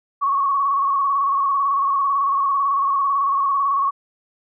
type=tone with vibrato; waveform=sine; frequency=1108.7 Hz; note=C#6; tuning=in tune; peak=-16 dBFS; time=0.21-3.91 s; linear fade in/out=20 ms; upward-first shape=square; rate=18 Hz; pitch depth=39 cents each way; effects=none